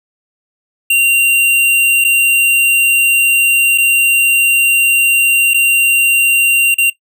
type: tone with dropouts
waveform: square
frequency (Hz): 2767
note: F7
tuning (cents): -17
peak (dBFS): -8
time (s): 0.9-6.9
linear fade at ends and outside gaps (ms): 5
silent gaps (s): 2.042-2.047 / 3.778-3.782 / 5.536-5.543 / 6.744-6.782
effects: noise-tail reverb RT60 0.1 s tail -17 dB re dry